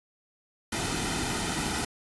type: noise with comb filter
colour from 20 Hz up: pink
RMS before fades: -30 dBFS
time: 0.72-1.85 s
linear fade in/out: 5 ms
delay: 1.8 ms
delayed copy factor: -0.6
effects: resampled to 24000 Hz